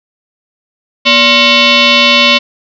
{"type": "tone with frequency modulation", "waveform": "sine", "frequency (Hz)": 241.2, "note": "B3", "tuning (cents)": -41, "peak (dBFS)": -4, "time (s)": [1.05, 2.39], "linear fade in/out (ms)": 20, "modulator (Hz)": 818, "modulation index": 4.8, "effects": []}